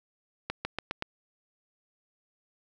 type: accelerating click train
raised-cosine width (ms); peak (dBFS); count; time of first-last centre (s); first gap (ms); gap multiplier
0.3; -15; 5; 0.5-1.024; 150; 0.91
effects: none